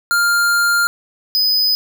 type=tone pair in turn; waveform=square; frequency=1400 / 5006 Hz; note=F6 / D#8; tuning=+4 / +10 cents; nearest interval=octave + minor seventh; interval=2206 cents; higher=second; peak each=-13 dBFS; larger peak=neither; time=0.11-0.87 / 1.35-1.75 s; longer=first; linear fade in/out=0 ms; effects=none